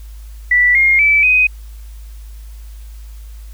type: tone with pitch steps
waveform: sine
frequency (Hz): 1966 / 2132 / 2311 / 2506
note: B6 / C7 / D7 / D#7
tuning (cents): -8 / +32 / -28 / +12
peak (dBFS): -8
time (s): 0.51-1.47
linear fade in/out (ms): 5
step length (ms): 240
effects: added 53 Hz sine -30 dBFS peak until 3.53 s + white hiss -49 dBFS RMS until 3.53 s